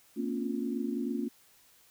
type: tone cluster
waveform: sine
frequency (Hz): 230 / 256.1 / 279.3 / 350.9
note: A#3 / C4 / C#4 / F4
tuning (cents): -23 / -37 / +13 / +8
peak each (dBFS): -34 / -38 / -35 / -38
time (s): 0.16-1.29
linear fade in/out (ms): 20
effects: white hiss -62 dBFS RMS until 1.9 s